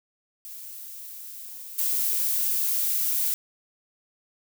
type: noise with level steps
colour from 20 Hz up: violet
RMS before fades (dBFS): -40 / -25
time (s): 0.45-3.34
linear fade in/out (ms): 0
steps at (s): 1.78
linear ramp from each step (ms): 10
effects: none